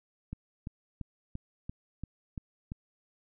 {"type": "click train", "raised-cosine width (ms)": 5, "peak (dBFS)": -25, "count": 8, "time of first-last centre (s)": [0.33, 2.719], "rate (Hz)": 2.93, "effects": []}